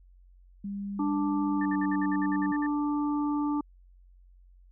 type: tone with pitch glide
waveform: sine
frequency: 200 to 192.85 Hz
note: G3 to G3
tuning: +35 to -28 cents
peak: -32 dBFS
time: 0.64-2.52 s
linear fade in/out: 5 ms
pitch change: -63 cents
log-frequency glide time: 1.51-1.73 s
type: harmonic tone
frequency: 293.7 Hz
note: D4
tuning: in tune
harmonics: 1 / 3 / 4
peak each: -26 / -36 / -38 dBFS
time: 0.99-3.61 s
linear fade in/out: 5 ms
type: tone bursts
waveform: sine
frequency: 1786 Hz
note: A6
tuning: 25 cents sharp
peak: -34 dBFS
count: 11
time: 1.61-2.665 s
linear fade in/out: 5 ms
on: 45 ms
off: 56 ms
effects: added 45 Hz sine -53 dBFS peak until 4.71 s